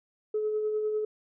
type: tone with tremolo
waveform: sine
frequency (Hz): 427.7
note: A4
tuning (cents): -49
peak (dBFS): -24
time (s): 0.34-1.05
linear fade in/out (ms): 5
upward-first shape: sine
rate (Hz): 10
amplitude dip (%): 35
effects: tanh soft clip ceiling -21 dBFS